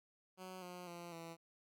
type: tone with pitch steps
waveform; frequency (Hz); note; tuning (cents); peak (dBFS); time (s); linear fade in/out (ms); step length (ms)
10% pulse; 185.7 / 178.96 / 172.47 / 166.21; F#3 / F3 / F3 / E3; +7 / +43 / -21 / +15; -40; 0.37-1.37; 50; 250
effects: none